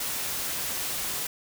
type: noise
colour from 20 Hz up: white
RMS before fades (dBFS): -31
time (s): 0-1.27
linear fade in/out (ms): 5
effects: none